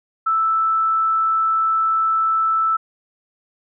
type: tone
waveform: sine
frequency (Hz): 1318.5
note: E6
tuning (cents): 0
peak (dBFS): -15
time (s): 0.26-2.77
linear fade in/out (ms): 10
effects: none